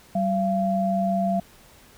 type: tone pair together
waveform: sine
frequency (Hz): 191.7 / 683.9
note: G3 / F5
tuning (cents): -38 / -36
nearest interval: octave + minor seventh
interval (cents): 2202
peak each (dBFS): -23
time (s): 0.15-1.4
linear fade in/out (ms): 5
effects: pink hiss -52 dBFS RMS until 1.97 s